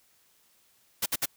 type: noise bursts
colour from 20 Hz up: white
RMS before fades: -27 dBFS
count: 3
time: 1.02-1.259 s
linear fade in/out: 10 ms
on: 41 ms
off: 58 ms
effects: white hiss -65 dBFS RMS until 1.36 s